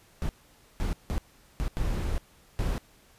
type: noise bursts at uneven times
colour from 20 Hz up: brown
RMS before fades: -28 dBFS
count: 6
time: 0.22-0.29 / 0.8-0.93 / 1.1-1.18 / 1.6-1.68 / 1.77-2.18 / 2.59-2.78 s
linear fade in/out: 0 ms
effects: pink hiss -59 dBFS RMS until 3.18 s + resampled to 32000 Hz

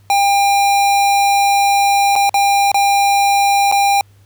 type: tone with dropouts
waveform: square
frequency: 800 Hz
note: G5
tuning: 35 cents sharp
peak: -11 dBFS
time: 0.1-4.01 s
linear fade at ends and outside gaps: 1 ms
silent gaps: 2.155-2.161 / 2.294-2.342 / 2.717-2.744 / 3.715-3.723 s
effects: added 100 Hz sine -45 dBFS peak until 4.25 s + pink hiss -56 dBFS RMS until 4.25 s

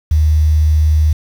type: tone with quantisation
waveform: sine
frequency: 77 Hz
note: D#2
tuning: 17 cents flat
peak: -8 dBFS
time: 0.11-1.13 s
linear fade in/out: 5 ms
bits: 6
effects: none

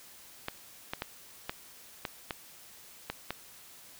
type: clicks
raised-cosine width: 0.3 ms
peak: -17 dBFS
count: 8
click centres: 0.484 / 0.935 / 1.021 / 1.495 / 2.052 / 2.308 / 3.1 / 3.306 s
effects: white hiss -53 dBFS RMS until 3.99 s

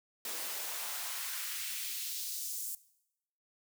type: noise with high-pass filter sweep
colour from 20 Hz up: white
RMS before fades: -39 dBFS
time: 0.25-2.75 s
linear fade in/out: 2 ms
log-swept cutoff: 320 to 8400 Hz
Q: 1.2
effects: noise-tail reverb RT60 0.8 s tail -19 dB re dry

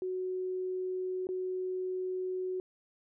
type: tone with dropouts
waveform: sine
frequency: 370 Hz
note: F#4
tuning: in tune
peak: -32 dBFS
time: 0.02-2.6 s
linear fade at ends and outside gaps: 1 ms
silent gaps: 1.27-1.289 s
effects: none

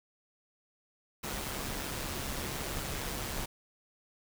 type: noise with amplitude modulation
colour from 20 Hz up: pink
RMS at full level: -35 dBFS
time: 1.23-3.46 s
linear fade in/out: 10 ms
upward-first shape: sine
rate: 139 Hz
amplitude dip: 45%
effects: none

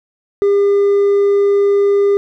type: tone with hard clipping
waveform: sine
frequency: 402.3 Hz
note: G4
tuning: 45 cents sharp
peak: -10 dBFS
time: 0.42-2.17 s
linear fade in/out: 0 ms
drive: 2 dB
effects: none

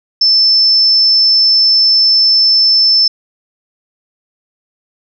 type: tone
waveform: sine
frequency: 5290 Hz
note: E8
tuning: 5 cents sharp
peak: -6 dBFS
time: 0.21-3.08 s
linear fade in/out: 5 ms
effects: none

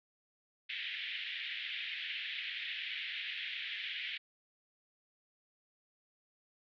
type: band-pass noise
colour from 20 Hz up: white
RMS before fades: -41 dBFS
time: 0.69-4.18 s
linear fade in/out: 10 ms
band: 1800 to 3500 Hz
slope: 48 dB/octave
effects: none

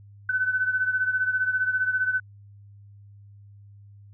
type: beating tone pair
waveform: sine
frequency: 1508 / 1523 Hz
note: F#6 / F#6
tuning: +32 / +50 cents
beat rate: 15 Hz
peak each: -23 / -28 dBFS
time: 0.29-2.2 s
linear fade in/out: 5 ms
effects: added 101 Hz sine -46 dBFS peak until 4.13 s

